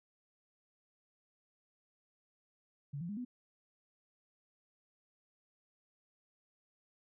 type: tone with pitch steps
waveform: sine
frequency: 142.2 / 171.07 / 205.8 / 247.6 Hz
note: C#3 / F3 / G#3 / B3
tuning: +45 / -36 / -16 / +5 cents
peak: -38 dBFS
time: 2.93-3.25 s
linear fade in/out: 10 ms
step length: 80 ms
effects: none